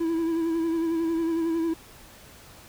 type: tone with vibrato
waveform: triangle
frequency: 329.6 Hz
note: E4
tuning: in tune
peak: -21 dBFS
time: 0-1.74 s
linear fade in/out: 10 ms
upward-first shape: sine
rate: 11 Hz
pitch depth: 36 cents each way
effects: pink hiss -49 dBFS RMS until 2.68 s